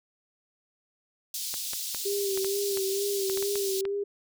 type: high-pass noise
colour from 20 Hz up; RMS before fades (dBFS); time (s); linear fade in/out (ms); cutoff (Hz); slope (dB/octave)
pink; -34; 1.34-3.81; 2; 3900; 24
type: clicks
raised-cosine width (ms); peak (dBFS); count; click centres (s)
0.3; -21; 11; 1.541 / 1.734 / 1.947 / 2.375 / 2.446 / 2.773 / 3.298 / 3.374 / 3.426 / 3.556 / 3.853
type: tone with vibrato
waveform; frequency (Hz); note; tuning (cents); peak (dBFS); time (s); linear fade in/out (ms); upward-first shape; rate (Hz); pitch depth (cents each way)
sine; 394.6; G4; +11; -27; 2.05-4.04; 10; sine; 2.2; 45
effects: none